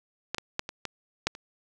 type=clicks; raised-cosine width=0.2 ms; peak=-12 / -15 / -10 / -19 / -15 / -7 / -25 dBFS; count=7; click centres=0.346 / 0.383 / 0.594 / 0.691 / 0.853 / 1.27 / 1.351 s; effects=none